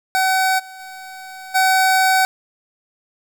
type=tone with level steps; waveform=25% pulse; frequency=757 Hz; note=F#5; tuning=39 cents sharp; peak=-11 / -31 / -29 / -9 dBFS; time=0.15-2.25 s; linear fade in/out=0 ms; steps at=0.58 / 0.79 / 1.54 s; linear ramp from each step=20 ms; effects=8-bit